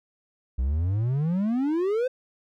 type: exponential sweep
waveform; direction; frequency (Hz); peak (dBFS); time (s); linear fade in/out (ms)
triangle; up; 59.9 to 525; -20; 0.58-2.08; 10
effects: none